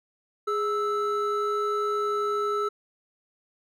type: tone pair together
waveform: triangle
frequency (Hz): 414.2 / 1315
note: G#4 / E6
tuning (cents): -5 / -5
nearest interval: octave + minor sixth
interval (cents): 2000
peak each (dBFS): -25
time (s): 0.47-2.69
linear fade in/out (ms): 10
effects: none